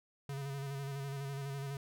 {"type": "tone with vibrato", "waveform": "square", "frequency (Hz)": 138.59, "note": "C#3", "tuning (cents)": 0, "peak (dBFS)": -39, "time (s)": [0.29, 1.77], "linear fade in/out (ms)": 2, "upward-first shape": "square", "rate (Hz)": 12, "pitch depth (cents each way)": 29, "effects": []}